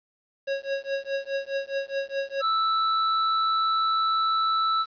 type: tone with tremolo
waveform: square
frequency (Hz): 549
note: C#5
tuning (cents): -17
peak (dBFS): -24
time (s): 0.47-2.42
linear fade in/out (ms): 10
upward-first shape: triangle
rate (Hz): 4.8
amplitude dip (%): 100
type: tone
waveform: square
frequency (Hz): 1317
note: E6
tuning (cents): -2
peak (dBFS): -22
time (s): 2.4-4.86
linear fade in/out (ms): 50
effects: resampled to 11025 Hz + 9-bit